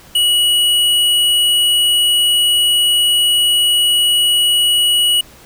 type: tone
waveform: square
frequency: 2925 Hz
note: F#7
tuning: 21 cents flat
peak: -11 dBFS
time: 0.15-5.21 s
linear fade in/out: 5 ms
effects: pink hiss -42 dBFS RMS until 5.45 s